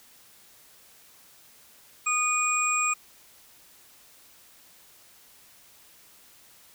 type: tone cluster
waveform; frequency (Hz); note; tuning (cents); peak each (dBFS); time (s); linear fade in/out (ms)
sine; 1232 / 2450 / 7590; D#6 / D#7 / A#8; -17 / -27 / +30; -27; 2.06-2.94; 10
effects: white hiss -55 dBFS RMS until 6.74 s